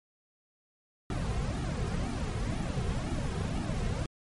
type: noise with flanger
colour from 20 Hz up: brown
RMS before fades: -32 dBFS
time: 1.1-4.06 s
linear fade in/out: 2 ms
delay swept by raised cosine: 1.9 to 3.5 ms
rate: 2 Hz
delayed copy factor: -0.75
effects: MP3 48 kbps